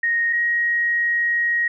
sine tone pair in turn, 1864.7 / 1886.4 Hz, A#6 / A#6, 0 / +20 cents, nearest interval unison, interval 20 cents, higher second, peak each -17 dBFS, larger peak neither, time 0.03-0.33 / 0.33-1.68 s, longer second, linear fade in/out 5 ms, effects none

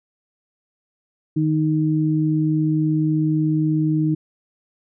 sine tone pair together, 154.65 / 311.1 Hz, D#3 / D#4, -10 / 0 cents, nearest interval octave, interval 1210 cents, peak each -19 dBFS, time 1.36-4.15 s, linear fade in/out 10 ms, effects none

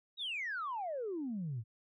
sine exponential sweep, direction down, 3900 to 103.83 Hz, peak -35 dBFS, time 0.17-1.64 s, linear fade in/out 50 ms, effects tanh soft clip ceiling -32 dBFS

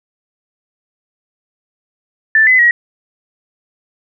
sine tone with pitch steps, 1765 / 2022 / 1904 Hz, A6 / B6 / A#6, +5 / +40 / +36 cents, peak -6 dBFS, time 2.35-2.71 s, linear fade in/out 2 ms, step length 120 ms, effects none

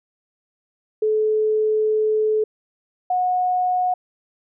sine tone pair in turn, 431.5 / 729.3 Hz, A4 / F#5, -34 / -25 cents, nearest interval major sixth, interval 909 cents, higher second, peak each -16 / -17 dBFS, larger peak first, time 1.02-2.44 / 3.1-3.94 s, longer first, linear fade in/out 5 ms, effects none

